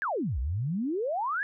sine exponential two-way sweep, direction down then up, 1752 to 57.9 to 1752 Hz, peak -27 dBFS, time 0.02-1.43 s, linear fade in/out 0 ms, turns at 0.39 s, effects none

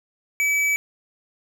sine tone with tanh clipping, 2293 Hz, D7, 42 cents flat, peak -20 dBFS, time 0.4-0.76 s, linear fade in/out 0 ms, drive 14 dB, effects none

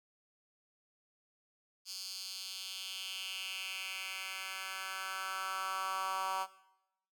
10% pulse tone with high-pass filter sweep, 190 Hz, F#3, 46 cents sharp, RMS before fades -40 dBFS, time 1.85-6.47 s, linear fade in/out 50 ms, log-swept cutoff 4800 to 960 Hz, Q 3, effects noise-tail reverb RT60 0.8 s tail -17 dB re dry

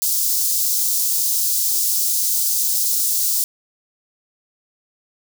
white high-pass noise, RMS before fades -19 dBFS, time 0.02-3.44 s, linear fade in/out 0 ms, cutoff 4900 Hz, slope 24 dB/octave, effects none

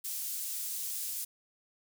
pink high-pass noise, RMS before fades -37 dBFS, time 0.04-1.25 s, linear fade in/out 10 ms, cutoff 8300 Hz, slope 12 dB/octave, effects none

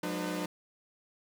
sawtooth tone cluster, 180.6 / 208.8 / 302.6 / 503 Hz, F#3 / G#3 / D#4 / B4, -42 / +10 / -48 / +32 cents, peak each -33 / -40 / -32 / -37 dBFS, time 0.03-0.46 s, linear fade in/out 5 ms, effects none

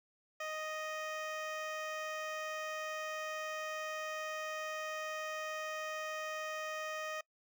15% pulse tone with notch filter, 622.3 Hz, D#5, in tune, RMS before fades -41 dBFS, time 0.4-7.21 s, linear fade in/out 5 ms, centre 11000 Hz, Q 0.62, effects noise-tail reverb RT60 0.1 s tail -23 dB re dry

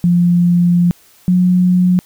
sine tone pair in turn, 174.61 / 180.78 Hz, F3 / F#3, 0 / -40 cents, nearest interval minor second, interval 60 cents, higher second, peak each -8 dBFS, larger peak neither, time 0.04-0.91 / 1.28-1.99 s, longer first, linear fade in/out 0 ms, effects white hiss -48 dBFS RMS until 2.05 s

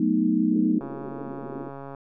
sine chord, B dominant seventh, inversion second, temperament equal, 185 / 220 / 246.9 / 311.1 Hz, F#3 / A3 / B3 / D#4, 0 / 0 / 0 / 0 cents, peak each -27 / -24 / -25 / -23 dBFS, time 0-0.79 s, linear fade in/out 5 ms
white band-pass noise, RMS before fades -37 dBFS, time 0.51-1.7 s, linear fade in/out 10 ms, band 210 to 420 Hz, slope 48 dB/octave
click train, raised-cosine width 1 ms, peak -25 dBFS, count 158, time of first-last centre 0.81-1.948 s, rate 138 Hz
effects none

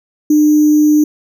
sine tone with sample-and-hold, 301.4 Hz, D4, 45 cents sharp, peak -6 dBFS, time 0.3-1.04 s, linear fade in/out 5 ms, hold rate 6300 Hz, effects none

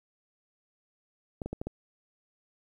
clicks, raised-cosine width 2 ms, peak -21 dBFS, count 5, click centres 1.418 / 1.46 / 1.53 / 1.615 / 1.67 s, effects 10-bit

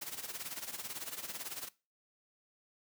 white noise with tremolo, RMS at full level -40 dBFS, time 0.01-1.69 s, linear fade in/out 10 ms, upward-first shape sine, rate 18 Hz, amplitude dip 75%, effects noise-tail reverb RT60 0.3 s tail -20 dB re dry + high-pass 100 Hz 12 dB/octave

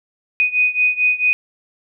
sine beating tone pair, 2488 / 2492.5 Hz, D#7 / D#7, -1 / +2 cents, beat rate 4.5 Hz, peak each -16 / -18 dBFS, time 0.4-1.33 s, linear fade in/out 0 ms, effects none

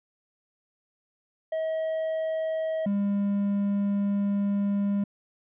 triangle tone pair in turn, 639 / 201.3 Hz, D#5 / G3, +46 / +46 cents, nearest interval octave + minor sixth, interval 2000 cents, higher first, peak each -24 / -21 dBFS, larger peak second, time 1.52-2.86 / 2.86-5.04 s, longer second, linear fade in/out 5 ms, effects resampled to 8000 Hz

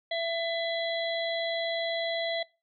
harmonic tone, 668 Hz, E5, 23 cents sharp, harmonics 1 / 3 / 5 / 6, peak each -30 / -35 / -37 / -38 dBFS, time 0.11-2.43 s, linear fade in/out 5 ms, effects noise-tail reverb RT60 0.3 s tail -23 dB re dry

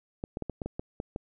clicks, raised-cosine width 2 ms, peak -20 dBFS, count 9, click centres 0.239 / 0.371 / 0.423 / 0.497 / 0.618 / 0.66 / 0.795 / 1.001 / 1.161 s, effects none

